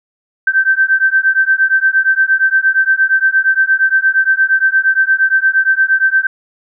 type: beating tone pair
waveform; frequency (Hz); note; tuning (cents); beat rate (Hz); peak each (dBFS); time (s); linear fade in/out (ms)
sine; 1550 / 1558.6; G6 / G6; -20 / -10; 8.6; -12; 0.47-6.27; 5
effects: none